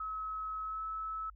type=tone with pitch glide; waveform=sine; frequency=1286 to 1301.7 Hz; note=E6 to E6; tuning=-43 to -22 cents; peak=-36 dBFS; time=0-1.3 s; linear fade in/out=5 ms; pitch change=+21 cents; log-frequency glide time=0.63-0.82 s; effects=added 50 Hz sine -53 dBFS peak until 1.35 s